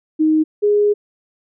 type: tone pair in turn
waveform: sine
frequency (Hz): 312.1 / 414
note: D#4 / G#4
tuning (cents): +5 / -5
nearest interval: perfect fourth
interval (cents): 490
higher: second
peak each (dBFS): -11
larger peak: neither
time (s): 0.19-0.44 / 0.62-0.94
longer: second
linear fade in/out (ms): 20
effects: none